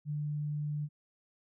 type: tone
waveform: sine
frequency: 148.5 Hz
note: D3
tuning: 20 cents sharp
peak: -32 dBFS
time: 0.05-0.89 s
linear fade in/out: 50 ms
effects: none